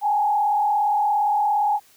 sine tone with frequency modulation, 830.6 Hz, G#5, in tune, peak -17 dBFS, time 0.01-1.8 s, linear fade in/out 50 ms, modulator 37.3 Hz, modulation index 0.85, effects white hiss -55 dBFS RMS until 1.96 s

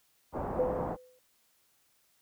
white low-pass noise, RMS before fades -35 dBFS, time 0.32-0.97 s, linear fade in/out 50 ms, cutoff 870 Hz, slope 24 dB/octave
sine tone with exponential decay, 505 Hz, B4, 39 cents sharp, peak -24 dBFS, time 0.59-1.19 s, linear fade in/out 2 ms, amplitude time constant 130 ms
effects white hiss -70 dBFS RMS until 2.21 s

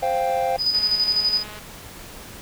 triangle chord, C suspended fourth, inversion none, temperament equal with one note detuned, 523.3 / 698.5 / 787.6 Hz, C5 / F5 / G5, 0 / 0 / +8 cents, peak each -22 dBFS, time 0.02-0.57 s, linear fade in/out 10 ms
sine tone with tremolo, 4978 Hz, D#8, in tune, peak -16 dBFS, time 0.58-1.44 s, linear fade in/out 50 ms, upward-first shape square, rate 12 Hz, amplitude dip 50%
click train, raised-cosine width 0.3 ms, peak -24 dBFS, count 180, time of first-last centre 0.74-1.588 s, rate 211 Hz
effects pink hiss -40 dBFS RMS until 2.41 s

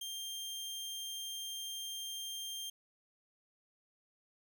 sawtooth tone, 3186 Hz, G7, 27 cents sharp, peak -37 dBFS, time 0.01-2.7 s, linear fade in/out 5 ms, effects none

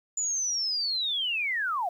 sine linear sweep, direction down, 7040 to 659.3 Hz, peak -26 dBFS, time 0.17-1.89 s, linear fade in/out 5 ms, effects 10-bit

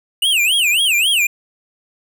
square tone with vibrato, 2792 Hz, F7, 1 cent flat, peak -13 dBFS, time 0.22-1.27 s, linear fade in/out 5 ms, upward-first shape sine, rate 3.7 Hz, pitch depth 290 cents each way, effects none

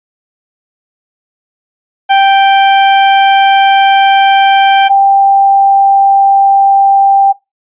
40% pulse / sine tone pair in turn, 784 / 788.5 Hz, G5 / G5, 0 / +10 cents, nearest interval unison, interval 10 cents, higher second, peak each -3 dBFS, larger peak neither, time 2.09-4.89 / 4.89-7.33 s, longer first, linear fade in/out 20 ms, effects noise-tail reverb RT60 0.2 s tail -19 dB re dry + resampled to 8000 Hz

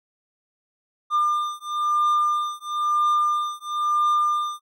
triangle beating tone pair, 1200 / 1201 Hz, D6 / D6, +37 / +38 cents, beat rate 1 Hz, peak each -21 / -21 dBFS, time 1.1-4.61 s, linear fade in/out 50 ms, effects none

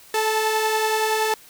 sawtooth tone pair together, 434.7 / 880 Hz, A4 / A5, -21 / 0 cents, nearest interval octave, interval 1221 cents, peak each -18 / -19 dBFS, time 0.14-1.34 s, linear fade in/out 2 ms, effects white hiss -48 dBFS RMS until 1.49 s

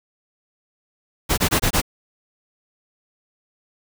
pink noise bursts, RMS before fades -18 dBFS, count 5, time 1.29-1.817 s, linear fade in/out 20 ms, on 87 ms, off 23 ms, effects none

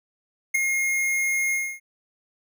square tone with ADSR envelope, 2143 Hz, C7, 41 cents sharp, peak -16 dBFS, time 0.54-1.8 s, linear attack 12 ms, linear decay 6 ms, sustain -6 dB, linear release 270 ms, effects none

